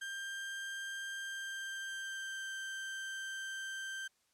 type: tone with pitch glide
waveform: 35% pulse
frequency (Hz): 1587 to 1566.1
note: G6 to G6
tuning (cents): +21 to -2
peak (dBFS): -38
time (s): 0.01-4.08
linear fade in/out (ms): 10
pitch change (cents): -23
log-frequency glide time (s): 1.17-2.53
effects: white hiss -75 dBFS RMS until 4.33 s + low-pass 10000 Hz 12 dB/octave